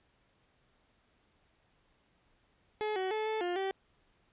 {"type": "tone with pitch steps", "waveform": "30% pulse", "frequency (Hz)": [426.4, 376, 433, 436.8, 353.3, 385.7], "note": ["G#4", "F#4", "A4", "A4", "F4", "G4"], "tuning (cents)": [46, 28, -28, -13, 20, -28], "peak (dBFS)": -29, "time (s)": [2.81, 3.71], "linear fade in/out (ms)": 0, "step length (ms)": 150, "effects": ["pink hiss -71 dBFS RMS until 4.32 s", "resampled to 8000 Hz"]}